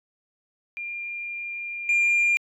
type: tone with level steps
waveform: sine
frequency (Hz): 2398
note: D7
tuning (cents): +36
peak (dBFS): -30 / -16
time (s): 0.77-2.37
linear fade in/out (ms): 0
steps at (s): 1.89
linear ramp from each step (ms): 2
effects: tanh soft clip ceiling -16 dBFS